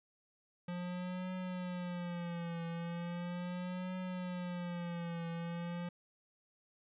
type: tone with vibrato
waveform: square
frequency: 175.9 Hz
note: F3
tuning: 13 cents sharp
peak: -39 dBFS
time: 0.68-5.89 s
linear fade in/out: 5 ms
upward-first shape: triangle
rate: 0.38 Hz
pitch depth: 86 cents each way
effects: resampled to 8000 Hz